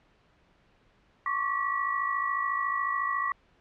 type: tone cluster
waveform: sine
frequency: 1095 / 1149 / 1932 Hz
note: C#6 / D6 / B6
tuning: -22 / -38 / -39 cents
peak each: -31 / -30 / -31 dBFS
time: 1.26-3.32 s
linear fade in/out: 2 ms
effects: pink hiss -64 dBFS RMS until 3.6 s + low-pass 3000 Hz 12 dB/octave